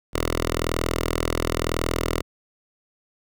5% pulse tone with notch filter, 40.96 Hz, E1, 10 cents flat, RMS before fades -25 dBFS, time 0.13-2.22 s, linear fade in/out 20 ms, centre 180 Hz, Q 0.86, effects none

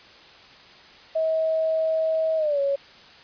sine tone with pitch glide, 640 to 557.2 Hz, D#5 to C#5, +49 to +9 cents, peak -20 dBFS, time 1.15-2.76 s, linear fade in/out 10 ms, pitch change -240 cents, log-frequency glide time 2.37-2.6 s, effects white hiss -48 dBFS RMS until 3.23 s + resampled to 11025 Hz

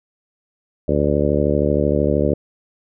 harmonic tone, 73 Hz, D2, 10 cents flat, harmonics 1 / 2 / 3 / 4 / 5 / 6 / 7 / 8, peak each -23 / -23 / -23 / -23 / -23 / -23 / -23 / -23 dBFS, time 0.88-2.34 s, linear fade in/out 5 ms, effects none

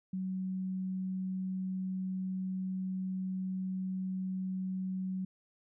sine tone, 187.4 Hz, F#3, 22 cents sharp, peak -33 dBFS, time 0.13-5.25 s, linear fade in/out 5 ms, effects none

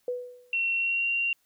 sine tone with exponential decay, 493.9 Hz, B4, in tune, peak -25 dBFS, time 0.08-0.59 s, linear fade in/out 2 ms, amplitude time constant 110 ms
sine tone with pitch glide, 2723 to 2761 Hz, F7 to F7, -44 to -20 cents, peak -24 dBFS, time 0.53-1.33 s, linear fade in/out 2 ms, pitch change +24 cents, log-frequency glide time 0.75-1.08 s
effects white hiss -70 dBFS RMS until 1.45 s

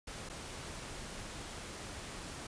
pink noise with dropouts, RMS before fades -45 dBFS, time 0.07-2.47 s, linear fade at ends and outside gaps 5 ms, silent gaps 0.29-0.297 s, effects resampled to 22050 Hz

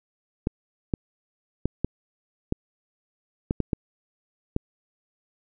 clicks, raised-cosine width 3 ms, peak -10 dBFS, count 9, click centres 0.471 / 0.938 / 1.656 / 1.846 / 2.524 / 3.509 / 3.603 / 3.732 / 4.564 s, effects none

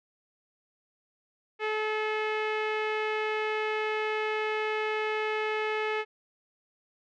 sawtooth tone with low-pass filter, 430.9 Hz, A4, 36 cents flat, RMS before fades -30 dBFS, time 1.59-6.05 s, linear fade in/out 50 ms, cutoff 2400 Hz, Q 2.5, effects none

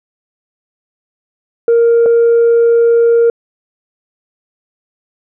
sine tone pair in turn, 466.2 / 466.2 Hz, A#4 / A#4, 0 / 0 cents, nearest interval unison, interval 0 cents, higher neither, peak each -4 dBFS, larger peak neither, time 1.68-2.06 / 2.06-3.3 s, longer second, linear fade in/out 2 ms, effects tanh soft clip ceiling -4 dBFS

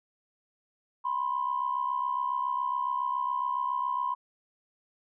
sine tone pair together, 987.8 / 1055 Hz, B5 / C6, 0 / +14 cents, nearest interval minor second, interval 114 cents, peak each -29 / -30 dBFS, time 1.04-4.15 s, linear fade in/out 20 ms, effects tanh soft clip ceiling -19 dBFS

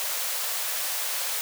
white high-pass noise, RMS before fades -29 dBFS, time 0-1.41 s, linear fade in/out 0 ms, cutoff 480 Hz, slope 48 dB/octave, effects none

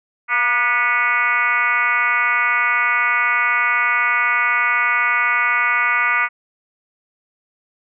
sine tone with frequency modulation, 1712 Hz, A6, 48 cents flat, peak -14 dBFS, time 0.28-6.29 s, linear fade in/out 50 ms, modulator 252 Hz, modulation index 2.6, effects none

